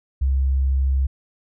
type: tone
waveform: sine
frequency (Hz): 66.9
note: C2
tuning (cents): +39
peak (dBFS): -16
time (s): 0.21-1.07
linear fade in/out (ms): 10
effects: none